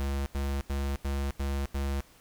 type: tone bursts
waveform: square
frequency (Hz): 69.3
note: C#2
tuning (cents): 0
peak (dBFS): -29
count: 6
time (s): 0-2.005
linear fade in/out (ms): 0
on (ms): 260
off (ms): 89
effects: pink hiss -58 dBFS RMS until 2.2 s